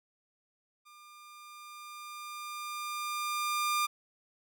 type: tone with level ramp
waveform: sawtooth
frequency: 1200 Hz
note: D6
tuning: 37 cents sharp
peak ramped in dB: -50 to -23 dBFS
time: 0.85-3.87 s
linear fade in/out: 20 ms
effects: none